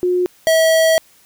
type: tone pair in turn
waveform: sine / square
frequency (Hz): 360 / 646.3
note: F#4 / E5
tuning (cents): -47 / -34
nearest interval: minor seventh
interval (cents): 1013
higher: second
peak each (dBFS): -13 / -11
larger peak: second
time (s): 0.03-0.26 / 0.47-0.98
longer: second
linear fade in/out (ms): 0
effects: white hiss -51 dBFS RMS until 1.25 s